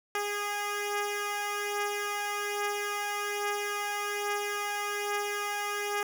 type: beating tone pair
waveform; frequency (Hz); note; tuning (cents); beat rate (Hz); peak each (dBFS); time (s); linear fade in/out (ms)
10% pulse; 410 / 411.2; G#4 / G#4; -22 / -17; 1.2; -29 / -23; 0.15-6.03; 2
effects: none